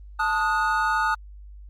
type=chord; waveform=triangle; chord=D# diminished; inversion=second; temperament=equal with one note detuned; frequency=880 / 1244.5 / 1456.2 Hz; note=A5 / D#6 / F#6; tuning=0 / 0 / -28 cents; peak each=-23 dBFS; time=0.19-1.15 s; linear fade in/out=10 ms; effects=added 50 Hz sine -40 dBFS peak until 1.69 s + Opus 32 kbps